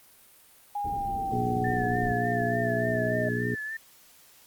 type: linear sweep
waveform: sine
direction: down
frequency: 822 to 621 Hz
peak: -28 dBFS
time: 0.75-3.29 s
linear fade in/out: 5 ms
type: low-pass noise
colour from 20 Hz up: pink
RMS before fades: -39 dBFS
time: 0.84-2.18 s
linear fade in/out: 10 ms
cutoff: 470 Hz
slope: 96 dB/octave
type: harmonic tone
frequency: 60 Hz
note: B1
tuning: 49 cents flat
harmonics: 2 / 3 / 4 / 5 / 6 / 7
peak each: -31 / -36 / -32 / -38 / -39 / -33 dBFS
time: 1.32-3.55 s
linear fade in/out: 5 ms
type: tone with vibrato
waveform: sine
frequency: 1760 Hz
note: A6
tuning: in tune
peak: -32 dBFS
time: 1.64-3.77 s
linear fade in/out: 5 ms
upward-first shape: sine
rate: 3.4 Hz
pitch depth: 44 cents each way
effects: white hiss -56 dBFS RMS until 4.46 s + Opus 32 kbps